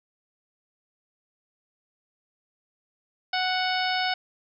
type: harmonic tone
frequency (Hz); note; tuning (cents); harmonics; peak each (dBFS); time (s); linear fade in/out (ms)
740; F#5; 0; 1 / 2 / 3 / 4 / 5 / 6 / 7; -27 / -30 / -32 / -33 / -34 / -35 / -35; 3.33-4.14; 5
effects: none